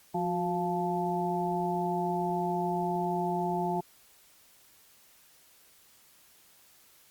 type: harmonic tone with a mistuned harmonic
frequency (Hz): 174.61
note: F3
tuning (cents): 0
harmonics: 1 / 2 / 4 / 5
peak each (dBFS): -33 / -33 / -33 / -33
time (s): 0.14-3.81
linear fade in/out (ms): 10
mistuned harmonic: 2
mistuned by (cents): +59
effects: white hiss -60 dBFS RMS until 7.1 s + Opus 48 kbps